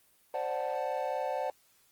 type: chord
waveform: triangle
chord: D dominant seventh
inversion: third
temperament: equal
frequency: 523.3 / 587.3 / 740 / 880 Hz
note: C5 / D5 / F#5 / A5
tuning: 0 / 0 / 0 / 0 cents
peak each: -34 / -34 / -34 / -36 dBFS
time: 0.34-1.5 s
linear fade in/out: 2 ms
effects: white hiss -66 dBFS RMS until 1.91 s + Opus 24 kbps